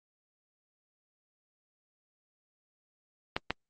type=clicks; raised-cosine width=0.3 ms; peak=-12 dBFS; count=2; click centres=3.365 / 3.506 s; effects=Opus 24 kbps